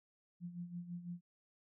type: tone with tremolo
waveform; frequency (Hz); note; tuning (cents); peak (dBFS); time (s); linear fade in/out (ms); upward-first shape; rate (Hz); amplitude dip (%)
sine; 174.61; F3; 0; -40; 0.4-1.21; 50; sine; 6; 70
effects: none